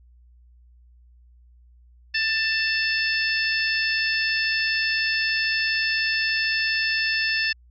harmonic tone with a mistuned harmonic, 887 Hz, A5, 14 cents sharp, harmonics 2 / 3 / 4 / 5 / 6, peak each -24 / -26 / -35 / -31 / -28 dBFS, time 2.14-7.53 s, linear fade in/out 10 ms, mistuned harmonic 6, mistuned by -19 cents, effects added 60 Hz sine -50 dBFS peak until 7.7 s

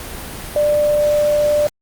sine tone in noise, 593 Hz, D5, 17 cents sharp, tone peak -12 dBFS, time 0.56-1.67 s, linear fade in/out 2 ms, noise pink, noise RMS -30 dBFS, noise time 0-1.69 s, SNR +15 dB, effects Opus 32 kbps

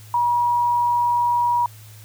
sine tone, 960 Hz, B5, 49 cents flat, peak -16 dBFS, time 0.14-1.66 s, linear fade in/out 2 ms, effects added 107 Hz sine -41 dBFS peak until 2.04 s + white hiss -48 dBFS RMS until 2.04 s

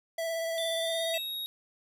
square tone with vibrato, 659.3 Hz, E5, in tune, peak -31 dBFS, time 0.18-1.18 s, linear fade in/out 5 ms, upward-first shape sine, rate 17 Hz, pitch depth 15 cents each way
square tone with pitch glide, 3520 to 3773 Hz, A7 to A#7, 0 to +20 cents, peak -34 dBFS, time 0.58-1.46 s, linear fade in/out 0 ms, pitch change +120 cents, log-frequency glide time 0.78-1.17 s
square tone with exponential decay, 2637 Hz, E7, in tune, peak -32 dBFS, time 1.14-1.35 s, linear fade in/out 1 ms, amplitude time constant 45 ms
effects none

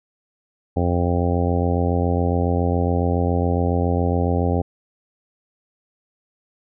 harmonic tone, 87.2 Hz, F2, 2 cents flat, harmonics 1 / 2 / 3 / 4 / 5 / 6 / 7 / 8 / 9, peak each -20 / -25 / -25 / -30 / -27 / -28 / -32 / -32 / -29 dBFS, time 0.76-4.62 s, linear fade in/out 10 ms, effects none

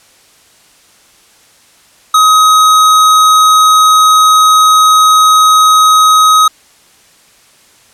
square tone, 1264 Hz, D#6, 27 cents sharp, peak -4 dBFS, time 2.14-6.48 s, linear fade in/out 5 ms, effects white hiss -45 dBFS RMS until 7.93 s + low-pass 10000 Hz 12 dB/octave

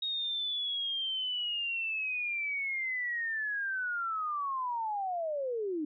sine linear sweep, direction down, 3758 to 289.7 Hz, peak -31 dBFS, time 0.02-5.85 s, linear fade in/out 5 ms, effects none

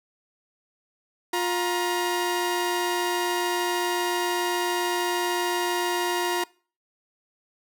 sawtooth tone pair together, 353.7 / 947.5 Hz, F4 / A#5, +22 / +28 cents, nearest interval octave + perfect fourth, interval 1706 cents, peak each -22 / -23 dBFS, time 1.33-6.44 s, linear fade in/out 5 ms, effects noise-tail reverb RT60 0.4 s tail -23 dB re dry

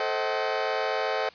sawtooth chord, A diminished seventh, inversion none, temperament just, 440 / 528 / 633.6 / 760.3 Hz, A4 / C5 / Eb5 / Gb5, 0 / +16 / +31 / +47 cents, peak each -27 dBFS, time 0-1.29 s, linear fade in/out 2 ms, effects white hiss -51 dBFS RMS until 1.34 s + resampled to 11025 Hz

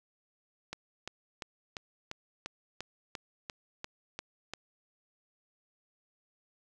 click train, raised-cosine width 0.2 ms, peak -21 dBFS, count 12, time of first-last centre 0.73-4.536 s, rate 2.89 Hz, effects none

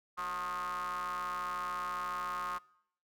square ring-modulated tone, 86.7 Hz, F2, 12 cents flat, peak -33 dBFS, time 0.17-2.59 s, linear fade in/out 20 ms, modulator 1160 Hz, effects noise-tail reverb RT60 0.7 s tail -23 dB re dry

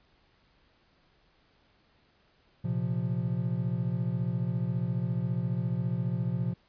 triangle chord, Bb suspended second, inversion none, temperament just, 116.54 / 131.11 / 174.81 Hz, Bb2 / C3 / F3, 0 / +4 / +2 cents, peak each -30 dBFS, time 2.64-6.54 s, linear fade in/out 10 ms, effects pink hiss -66 dBFS RMS until 6.68 s + resampled to 11025 Hz

